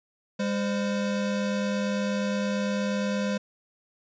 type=tone pair together; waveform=square; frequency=201.9 / 517.1 Hz; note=G#3 / C5; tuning=-49 / -20 cents; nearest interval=octave + major third; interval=1629 cents; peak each=-27 / -32 dBFS; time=0.39-3.38 s; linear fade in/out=10 ms; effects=resampled to 16000 Hz